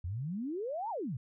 sine exponential two-way sweep, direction up then down, 80.5 to 962 to 107.7 Hz, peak -34 dBFS, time 0.04-1.17 s, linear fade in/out 5 ms, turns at 0.9 s, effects none

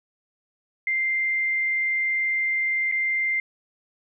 sine tone with dropouts, 2093 Hz, C7, in tune, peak -21 dBFS, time 0.87-3.4 s, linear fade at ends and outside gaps 2 ms, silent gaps 2.915-2.922 s, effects none

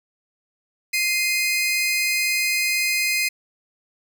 sawtooth tone pair together, 2093 / 2489 Hz, C7 / D#7, 0 / 0 cents, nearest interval minor third, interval 300 cents, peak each -19 dBFS, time 0.93-3.29 s, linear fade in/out 10 ms, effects none

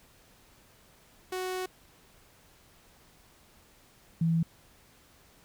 sawtooth / sine tone pair in turn, 370 / 164.82 Hz, F#4 / E3, 0 / 0 cents, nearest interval octave + major second, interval 1400 cents, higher first, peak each -28 / -23 dBFS, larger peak second, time 1.32-1.66 / 4.21-4.43 s, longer first, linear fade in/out 5 ms, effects pink hiss -60 dBFS RMS until 5.44 s

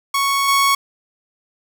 sawtooth tone with level steps, 1108.7 Hz, C#6, in tune, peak -12 / -9 dBFS, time 0.14-0.75 s, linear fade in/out 5 ms, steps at 0.48 s, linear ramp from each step 5 ms, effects none

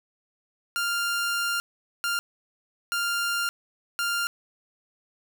sawtooth tone bursts at uneven times, 1396.9 Hz, F6, in tune, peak -21 dBFS, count 4, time 0.76-1.6 / 2.04-2.19 / 2.92-3.49 / 3.99-4.27 s, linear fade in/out 0 ms, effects none

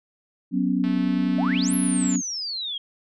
sine chord, F# suspended fourth, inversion none, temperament equal, 185 / 246.9 / 277.2 Hz, F#3 / B3 / C#4, 0 / 0 / 0 cents, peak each -24 dBFS, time 0.51-2.22 s, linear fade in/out 50 ms
click train, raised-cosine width 0.3 ms, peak -24 dBFS, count 288, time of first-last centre 0.84-2.157 s, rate 218 Hz
sine exponential two-way sweep, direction up then down, 587.3 to 11380 to 3197 Hz, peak -27 dBFS, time 1.38-2.78 s, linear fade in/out 5 ms, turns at 1.74 s
effects none

